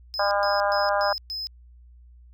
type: tone bursts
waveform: triangle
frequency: 5100 Hz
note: D#8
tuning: 42 cents sharp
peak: -28 dBFS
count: 5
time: 0.14-1.47 s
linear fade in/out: 0 ms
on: 170 ms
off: 120 ms
type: harmonic tone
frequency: 202 Hz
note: G#3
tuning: 48 cents flat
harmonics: 3 / 4 / 5 / 6 / 7 / 8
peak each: -24 / -26 / -28 / -30 / -31 / -32 dBFS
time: 0.19-1.13 s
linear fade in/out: 5 ms
effects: added 60 Hz sine -47 dBFS peak until 2.33 s